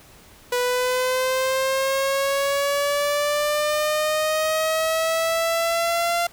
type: linear sweep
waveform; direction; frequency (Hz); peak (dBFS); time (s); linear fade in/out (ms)
sawtooth; up; 490.3 to 691; -16; 0.52-6.27; 5
effects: pink hiss -49 dBFS RMS until 6.32 s